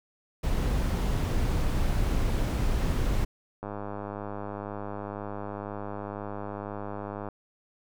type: noise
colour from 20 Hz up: brown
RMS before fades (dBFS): -26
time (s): 0.43-3.25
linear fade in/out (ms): 10
type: click train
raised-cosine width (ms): 1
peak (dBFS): -22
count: 374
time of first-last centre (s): 3.63-7.287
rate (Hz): 102
effects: none